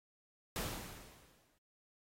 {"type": "noise with exponential decay", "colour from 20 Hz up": "pink", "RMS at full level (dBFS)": -38, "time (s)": [0.56, 1.58], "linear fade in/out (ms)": 0, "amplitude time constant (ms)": 220, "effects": ["AAC 48 kbps"]}